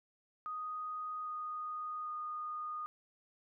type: tone with pitch steps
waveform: sine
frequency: 1244.5 / 1236.6 / 1228.8 Hz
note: D#6 / D#6 / D#6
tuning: 0 / -11 / -22 cents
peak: -38 dBFS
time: 0.46-2.86 s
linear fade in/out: 0 ms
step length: 800 ms
effects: none